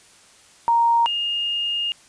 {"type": "tone pair in turn", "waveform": "sine", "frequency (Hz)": [932.3, 2835], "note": ["A#5", "F7"], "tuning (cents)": [0, 25], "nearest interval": "octave + perfect fifth", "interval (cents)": 1925, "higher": "second", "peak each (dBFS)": [-14, -21], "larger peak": "first", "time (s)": [[0.68, 1.06], [1.06, 1.92]], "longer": "second", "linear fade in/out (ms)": 0, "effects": ["white hiss -51 dBFS RMS until 2.08 s", "resampled to 22050 Hz"]}